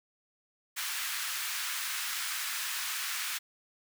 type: high-pass noise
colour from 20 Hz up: pink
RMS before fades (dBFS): -35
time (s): 0.76-3.39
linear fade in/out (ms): 20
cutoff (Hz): 1300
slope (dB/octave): 24
effects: none